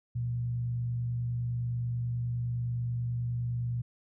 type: tone with frequency modulation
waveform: sine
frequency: 120 Hz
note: B2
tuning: 49 cents flat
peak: -29 dBFS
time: 0.15-3.82 s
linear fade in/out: 10 ms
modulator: 49.5 Hz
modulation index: 0.28
effects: none